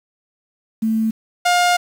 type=tone pair in turn; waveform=sine / sawtooth; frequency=221.6 / 709.2 Hz; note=A3 / F5; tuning=+13 / +26 cents; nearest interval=octave + minor sixth; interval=2013 cents; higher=second; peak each=-15 / -9 dBFS; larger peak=second; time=0.82-1.11 / 1.45-1.77 s; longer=second; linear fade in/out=10 ms; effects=low-pass 10000 Hz 12 dB/octave + 7-bit